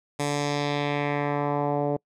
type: tone with low-pass filter sweep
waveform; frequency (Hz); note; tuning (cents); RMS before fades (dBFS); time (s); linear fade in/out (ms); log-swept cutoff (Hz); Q
10% pulse; 145; D3; -22; -26; 0.19-1.97; 10; 9300 to 550; 1.6
effects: noise-tail reverb RT60 0.1 s tail -26 dB re dry